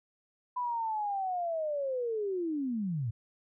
sine linear sweep, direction down, 1000 to 103.83 Hz, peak -30 dBFS, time 0.56-3.11 s, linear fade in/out 10 ms, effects none

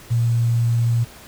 sine tone with quantisation, 117.3 Hz, A#2, 11 cents sharp, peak -15 dBFS, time 0.1-1.05 s, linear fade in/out 20 ms, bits 7, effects pink hiss -43 dBFS RMS until 1.27 s

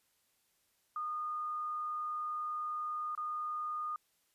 sine tone with dropouts, 1225 Hz, D#6, 27 cents flat, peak -35 dBFS, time 0.96-3.96 s, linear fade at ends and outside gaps 2 ms, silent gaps 3.151-3.176 s, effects white hiss -75 dBFS RMS until 4.34 s + resampled to 32000 Hz

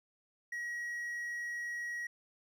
triangle tone, 1906 Hz, A#6, 38 cents sharp, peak -35 dBFS, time 0.52-2.07 s, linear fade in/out 5 ms, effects none

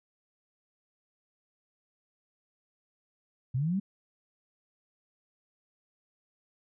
sine linear sweep, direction up, 119.2 to 204.8 Hz, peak -26 dBFS, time 3.54-3.8 s, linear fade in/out 10 ms, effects none

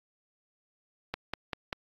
click train, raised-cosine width 0.3 ms, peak -16 dBFS, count 4, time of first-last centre 1.14-1.728 s, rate 5.1 Hz, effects AAC 32 kbps

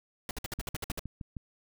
pink noise bursts, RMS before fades -36 dBFS, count 10, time 0.29-0.994 s, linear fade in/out 2 ms, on 20 ms, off 56 ms
click train, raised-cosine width 5 ms, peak -26 dBFS, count 6, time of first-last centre 0.59-1.368 s, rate 6.43 Hz
effects none

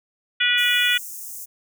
harmonic tone, 487.6 Hz, B4, 22 cents flat, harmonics 3 / 4 / 5 / 6 / 7, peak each -23 / -23 / -23 / -23 / -23 dBFS, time 0.4-0.98 s, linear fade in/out 10 ms
white high-pass noise, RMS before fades -35 dBFS, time 0.57-1.46 s, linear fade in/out 20 ms, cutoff 6000 Hz, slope 48 dB/octave
effects none

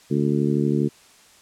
harmonic tone, 72.4 Hz, D2, 24 cents flat, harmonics 2 / 3 / 4 / 5 / 6, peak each -23 / -23 / -25 / -25 / -30 dBFS, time 0.1-0.89 s, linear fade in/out 20 ms, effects white hiss -52 dBFS RMS until 1.41 s + low-pass 9000 Hz 12 dB/octave

